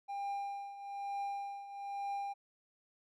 triangle tone with tremolo, 800 Hz, G5, 35 cents sharp, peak -33 dBFS, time 0.08-2.34 s, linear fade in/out 20 ms, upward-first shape triangle, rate 1.1 Hz, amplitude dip 75%, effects none

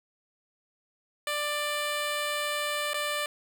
10% pulse tone with dropouts, 591 Hz, D5, 11 cents sharp, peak -20 dBFS, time 1.27-3.26 s, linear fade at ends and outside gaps 2 ms, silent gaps 2.934-2.942 s, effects none

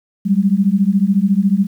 sine beating tone pair, 190 / 204 Hz, F#3 / G#3, +46 / -31 cents, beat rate 14 Hz, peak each -14 dBFS, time 0.25-1.67 s, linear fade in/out 20 ms, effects 8-bit

